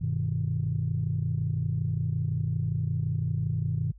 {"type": "chord", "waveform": "sine", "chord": "G augmented", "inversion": "none", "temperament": "equal", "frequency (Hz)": [98, 123.47, 155.56], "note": ["G2", "B2", "D#3"], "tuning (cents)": [0, 0, 0], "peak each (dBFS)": [-30, -29, -29], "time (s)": [0.01, 3.92], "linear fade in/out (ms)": 10, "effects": ["tanh soft clip ceiling -17 dBFS", "added 50 Hz sine -47 dBFS peak until 3.98 s"]}